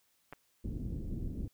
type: clicks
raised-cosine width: 0.5 ms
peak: -30 / -33 dBFS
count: 2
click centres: 0.326 / 0.333 s
type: low-pass noise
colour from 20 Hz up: pink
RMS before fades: -38 dBFS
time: 0.64-1.48 s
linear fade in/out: 5 ms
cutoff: 320 Hz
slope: 24 dB/octave
effects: white hiss -73 dBFS RMS until 1.53 s